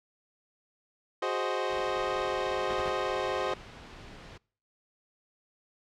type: chord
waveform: 25% pulse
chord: Ab dominant seventh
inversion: third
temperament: equal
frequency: 370 / 415.3 / 523.3 / 622.3 Hz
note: Gb4 / Ab4 / C5 / Eb5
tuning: 0 / 0 / 0 / 0 cents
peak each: -30 / -32 / -29 / -32 dBFS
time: 1.22-3.54 s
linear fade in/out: 5 ms
type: noise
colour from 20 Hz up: pink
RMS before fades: -47 dBFS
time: 1.69-4.38 s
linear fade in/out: 10 ms
type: noise bursts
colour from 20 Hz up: pink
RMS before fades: -39 dBFS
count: 3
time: 2.7-2.894 s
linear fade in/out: 0 ms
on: 38 ms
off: 40 ms
effects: noise-tail reverb RT60 0.5 s tail -26 dB re dry + low-pass 4000 Hz 12 dB/octave